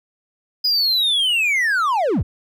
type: linear sweep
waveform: triangle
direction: down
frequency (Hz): 5000 to 38.89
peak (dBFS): -14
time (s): 0.64-2.23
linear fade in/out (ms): 10
effects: none